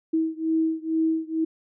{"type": "beating tone pair", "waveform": "sine", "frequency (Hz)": [320.7, 322.9], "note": ["E4", "E4"], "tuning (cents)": [-48, -36], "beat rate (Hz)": 2.2, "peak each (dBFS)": [-24, -25], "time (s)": [0.13, 1.45], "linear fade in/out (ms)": 10, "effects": []}